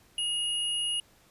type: tone pair together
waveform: sine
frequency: 2871 / 10231 Hz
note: F7 / D#9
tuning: +47 / +47 cents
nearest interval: octave + minor seventh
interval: 2200 cents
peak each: -28 / -35 dBFS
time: 0.18-1 s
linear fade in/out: 2 ms
effects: pink hiss -61 dBFS RMS until 1.3 s + resampled to 32000 Hz